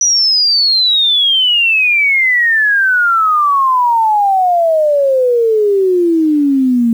sine exponential sweep, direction down, 5920 to 227.3 Hz, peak -8 dBFS, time 0.01-6.93 s, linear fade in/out 2 ms, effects 7-bit

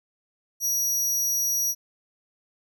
sawtooth tone, 5780 Hz, F#8, 41 cents flat, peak -20 dBFS, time 0.6-1.75 s, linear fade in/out 50 ms, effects none

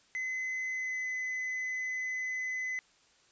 triangle tone with pitch glide, 2037 to 2022 Hz, C7 to B6, -47 to +40 cents, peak -31 dBFS, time 0.15-2.79 s, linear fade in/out 0 ms, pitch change -13 cents, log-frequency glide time 0.72-1.05 s, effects white hiss -65 dBFS RMS until 3.31 s + resampled to 16000 Hz

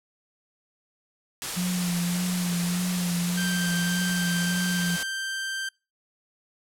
white noise, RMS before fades -31 dBFS, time 1.42-5.03 s, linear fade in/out 0 ms
sine tone with vibrato, 177.1 Hz, F3, 24 cents sharp, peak -24 dBFS, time 1.56-4.97 s, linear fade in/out 20 ms, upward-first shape sine, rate 1.7 Hz, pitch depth 34 cents each way
sawtooth tone, 1568 Hz, G6, in tune, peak -25 dBFS, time 3.37-5.69 s, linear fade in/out 5 ms
effects noise-tail reverb RT60 0.3 s tail -26 dB re dry + low-pass 11000 Hz 12 dB/octave

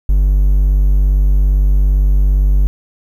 triangle tone, 48.8 Hz, G1, 7 cents flat, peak -6 dBFS, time 0.09-2.67 s, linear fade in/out 0 ms, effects 8-bit

